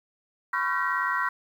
sine tone cluster, 1006 / 1104 / 1376 / 1535 / 1904 Hz, B5 / C#6 / F6 / G6 / A#6, +32 / -7 / -26 / -37 / +36 cents, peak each -30 dBFS, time 0.53-1.29 s, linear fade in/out 5 ms, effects tanh soft clip ceiling -14 dBFS + 9-bit

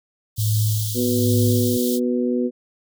white high-pass noise, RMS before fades -29 dBFS, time 0.36-2 s, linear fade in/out 50 ms, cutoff 3100 Hz, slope 96 dB/octave
sine tone with tremolo, 107.3 Hz, A2, 43 cents flat, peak -16 dBFS, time 0.38-1.77 s, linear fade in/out 5 ms, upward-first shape sine, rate 1.2 Hz, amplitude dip 75%
harmonic tone, 123.1 Hz, B2, 5 cents flat, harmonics 2 / 3 / 4, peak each -20 / -24 / -26 dBFS, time 0.94-2.51 s, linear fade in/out 50 ms
effects none

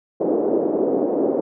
pink band-pass noise, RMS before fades -20 dBFS, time 0.2-1.41 s, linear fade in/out 10 ms, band 310 to 520 Hz, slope 24 dB/octave, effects none

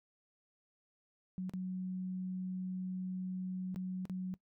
sine tone with dropouts, 185 Hz, F#3, in tune, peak -36 dBFS, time 1.38-4.34 s, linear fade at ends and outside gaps 0 ms, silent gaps 1.495-1.536 / 3.745-3.76 / 4.054-4.097 s, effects noise-tail reverb RT60 0.1 s tail -20 dB re dry

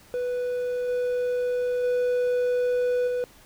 triangle tone with level steps, 493.9 Hz, B4, in tune, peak -23 / -21 / -19 / -22 dBFS, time 0.14-3.24 s, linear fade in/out 0 ms, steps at 0.88 / 1.83 / 3.07 s, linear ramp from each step 10 ms, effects pink hiss -53 dBFS RMS until 3.45 s

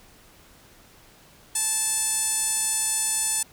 sawtooth tone with band-pass filter, 876 Hz, A5, 8 cents flat, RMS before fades -25 dBFS, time 1.55-3.43 s, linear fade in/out 5 ms, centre 8700 Hz, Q 4.4, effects pink hiss -53 dBFS RMS until 3.52 s

